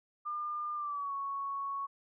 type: tone with pitch glide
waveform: sine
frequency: 1203 to 1109.5 Hz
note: D6 to C#6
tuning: +41 to +1 cents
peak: -34 dBFS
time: 0.25-1.87 s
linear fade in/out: 20 ms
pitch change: -140 cents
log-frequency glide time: 0.75-1.13 s
effects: none